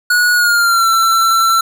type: tone with pitch glide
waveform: square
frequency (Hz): 1458 to 1344.7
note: F#6 to E6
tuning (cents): -26 to +34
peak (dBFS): -10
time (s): 0.1-1.61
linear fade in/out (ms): 5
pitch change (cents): -140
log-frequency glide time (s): 0.34-0.89
effects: 7-bit